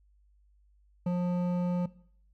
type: tone with hard clipping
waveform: sine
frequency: 177.6 Hz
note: F3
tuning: 29 cents sharp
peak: -28 dBFS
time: 1.06-1.86 s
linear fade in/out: 5 ms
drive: 10 dB
effects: noise-tail reverb RT60 0.6 s tail -19 dB re dry + added 50 Hz sine -61 dBFS peak until 2.33 s